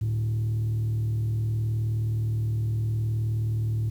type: tone with frequency modulation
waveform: sine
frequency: 110 Hz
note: A2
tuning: in tune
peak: -21 dBFS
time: 0.01-3.9 s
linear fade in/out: 10 ms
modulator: 39.3 Hz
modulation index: 0.36
effects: tanh soft clip ceiling -22 dBFS + 9-bit